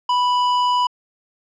sine tone with hard clipping, 987.8 Hz, B5, in tune, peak -17 dBFS, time 0.09-0.87 s, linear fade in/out 5 ms, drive 12 dB, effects low-pass 5000 Hz 12 dB/octave

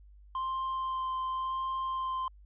triangle tone with vibrato, 1046.5 Hz, C6, in tune, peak -29 dBFS, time 0.35-2.28 s, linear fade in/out 2 ms, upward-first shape sine, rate 0.9 Hz, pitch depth 10 cents each way, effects added 50 Hz sine -52 dBFS peak until 2.45 s + resampled to 8000 Hz

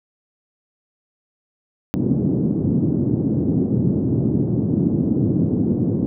white band-pass noise, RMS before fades -19 dBFS, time 1.94-6.06 s, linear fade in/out 0 ms, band 100 to 300 Hz, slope 24 dB/octave, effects none

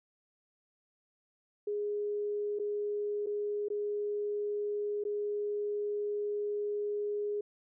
sine tone with dropouts, 414 Hz, G#4, 5 cents flat, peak -31 dBFS, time 1.67-7.41 s, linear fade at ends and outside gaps 5 ms, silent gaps 2.589-2.596 / 3.262-3.268 / 3.685-3.701 / 5.039-5.05 s, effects none

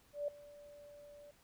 sine tone with ADSR envelope, 582 Hz, D5, 16 cents flat, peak -33 dBFS, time 0.13-1.31 s, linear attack 150 ms, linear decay 4 ms, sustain -20 dB, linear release 4 ms, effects pink hiss -68 dBFS RMS until 1.43 s

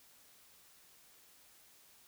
silence, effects white hiss -63 dBFS RMS until 2.07 s

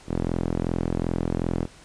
sawtooth tone with band-pass filter, 42.65 Hz, F1, 40 cents flat, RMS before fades -26 dBFS, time 0.07-1.68 s, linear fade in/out 50 ms, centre 280 Hz, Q 0.81, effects pink hiss -50 dBFS RMS until 1.84 s + resampled to 22050 Hz

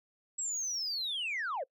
sine linear sweep, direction down, 7780 to 466.2 Hz, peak -31 dBFS, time 0.38-1.64 s, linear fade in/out 10 ms, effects noise-tail reverb RT60 0.1 s tail -24 dB re dry + tanh soft clip ceiling -30 dBFS

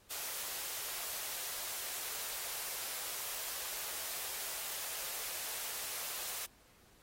white high-pass noise, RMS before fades -41 dBFS, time 0.1-6.46 s, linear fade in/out 10 ms, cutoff 410 Hz, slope 24 dB/octave, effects pink hiss -65 dBFS RMS until 7.02 s + AAC 48 kbps

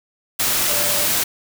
sine tone in noise, 587.3 Hz, D5, in tune, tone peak -28 dBFS, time 0.69-1.06 s, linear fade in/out 10 ms, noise white, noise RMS -19 dBFS, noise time 0.39-1.24 s, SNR -12 dB, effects none

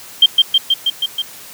sine tone with echo, 3167 Hz, G7, 17 cents sharp, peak -3 dBFS, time 0.22-0.26 s, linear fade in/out 5 ms, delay 160 ms, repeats 6, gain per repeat -2 dB, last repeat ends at 1.22 s, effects white hiss -36 dBFS RMS until 1.53 s + high-pass 80 Hz 12 dB/octave

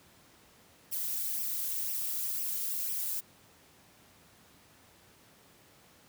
violet noise with flanger, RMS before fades -34 dBFS, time 0.91-3.21 s, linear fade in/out 20 ms, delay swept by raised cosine 0.35 to 3.15 ms, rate 2 Hz, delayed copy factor +1, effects pink hiss -60 dBFS RMS until 6.08 s + high-pass 80 Hz 12 dB/octave

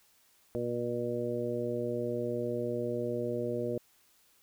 harmonic tone, 120 Hz, B2, 49 cents flat, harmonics 1 / 2 / 3 / 4 / 5, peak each -40 / -38 / -36 / -35 / -38 dBFS, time 0.55-3.78 s, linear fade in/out 0 ms, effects white hiss -66 dBFS RMS until 4.42 s

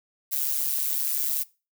violet noise with amplitude modulation, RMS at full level -23 dBFS, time 0.31-1.44 s, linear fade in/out 20 ms, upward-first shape sine, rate 141 Hz, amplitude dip 80%, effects noise-tail reverb RT60 0.3 s tail -21 dB re dry

